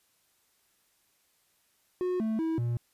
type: tone with pitch steps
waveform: triangle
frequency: 363.3 / 220.3 / 323.7 / 119.1 Hz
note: F#4 / A3 / E4 / A#2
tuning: -32 / +2 / -31 / +38 cents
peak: -25 dBFS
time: 2.01-2.77 s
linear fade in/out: 0 ms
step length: 190 ms
effects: white hiss -70 dBFS RMS until 2.93 s + resampled to 32000 Hz